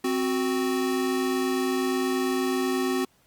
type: tone pair together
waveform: square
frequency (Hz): 261.6 / 370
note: C4 / F#4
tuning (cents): 0 / 0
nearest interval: tritone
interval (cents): 600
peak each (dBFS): -27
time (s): 0.04-3.05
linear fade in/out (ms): 5
effects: pink hiss -63 dBFS RMS until 3.26 s + Opus 48 kbps